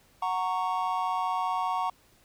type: chord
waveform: triangle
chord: F# major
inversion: none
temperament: just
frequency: 740 / 925 / 1110 Hz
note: F#5 / A#5 / C#6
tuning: 0 / -14 / +2 cents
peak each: -29 dBFS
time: 0.22-1.9 s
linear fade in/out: 5 ms
effects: pink hiss -62 dBFS RMS until 2.24 s